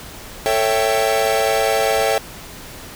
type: chord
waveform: 45% pulse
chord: A dominant seventh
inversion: none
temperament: equal with one note detuned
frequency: 444.6 / 554.4 / 659.3 / 784 Hz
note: A4 / C#5 / E5 / G5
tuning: +18 / 0 / 0 / 0 cents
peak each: -21 dBFS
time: 0.46-2.18 s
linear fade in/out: 0 ms
effects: pink hiss -36 dBFS RMS until 2.95 s